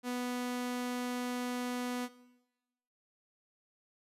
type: tone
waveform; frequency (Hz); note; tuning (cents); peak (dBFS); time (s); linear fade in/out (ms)
sawtooth; 246.9; B3; 0; -30; 0.03-2.09; 50
effects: noise-tail reverb RT60 1.0 s tail -17 dB re dry + resampled to 32000 Hz